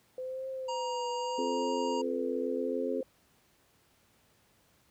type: tone with vibrato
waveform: sine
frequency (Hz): 510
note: C5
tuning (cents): -44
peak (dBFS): -35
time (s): 0.18-3.03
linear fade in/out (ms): 2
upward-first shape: triangle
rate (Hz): 0.82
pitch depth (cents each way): 66
type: harmonic tone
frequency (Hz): 942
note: A#5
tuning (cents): +18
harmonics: 1 / 3 / 5 / 7 / 8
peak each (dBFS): -34 / -44 / -48 / -51 / -52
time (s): 0.68-2.02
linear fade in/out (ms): 10
type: chord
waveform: sine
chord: F major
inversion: second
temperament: just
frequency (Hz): 261.9 / 349.2 / 436.5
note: C4 / F4 / A4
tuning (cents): +2 / 0 / -14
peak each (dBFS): -35 / -38 / -34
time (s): 1.38-3.01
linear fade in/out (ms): 5
effects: pink hiss -67 dBFS RMS until 4.9 s + high-pass 60 Hz 12 dB/octave